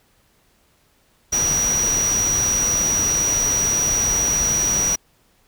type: tone in noise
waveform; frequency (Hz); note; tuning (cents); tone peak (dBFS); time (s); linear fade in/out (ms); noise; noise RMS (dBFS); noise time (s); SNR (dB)
sine; 5800; F#8; -35; -17; 1.32-4.96; 10; pink; -27; 1.32-4.96; +7
effects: pink hiss -60 dBFS RMS until 5.47 s